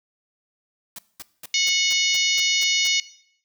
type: noise bursts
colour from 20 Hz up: white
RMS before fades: -36 dBFS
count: 9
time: 0.96-2.874 s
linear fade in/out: 2 ms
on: 26 ms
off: 210 ms
type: harmonic tone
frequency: 732 Hz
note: F#5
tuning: 19 cents flat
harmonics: 3 / 4 / 5 / 6 / 7 / 8 / 9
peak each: -24 / -25 / -26 / -27 / -27 / -28 / -29 dBFS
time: 1.54-3 s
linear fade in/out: 2 ms
effects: noise-tail reverb RT60 0.7 s tail -19 dB re dry